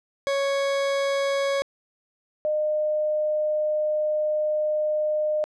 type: tone pair in turn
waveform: 40% pulse / sine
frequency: 554.4 / 609.3 Hz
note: C#5 / D#5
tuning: 0 / -36 cents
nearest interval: major second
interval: 164 cents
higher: second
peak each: -21 dBFS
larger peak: neither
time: 0.27-1.62 / 2.45-5.44 s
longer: second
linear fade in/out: 0 ms
effects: low-pass 6000 Hz 12 dB/octave